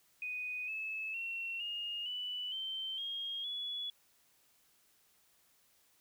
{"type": "tone with pitch steps", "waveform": "sine", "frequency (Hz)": [2489, 2602, 2721, 2844, 2974, 3109, 3250, 3398], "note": ["D#7", "E7", "F7", "F7", "F#7", "G7", "G#7", "G#7"], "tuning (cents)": [0, -23, -46, 31, 8, -15, -38, 39], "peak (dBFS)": -37, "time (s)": [0.22, 3.9], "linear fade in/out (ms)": 2, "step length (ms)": 460, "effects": ["white hiss -70 dBFS RMS until 6 s"]}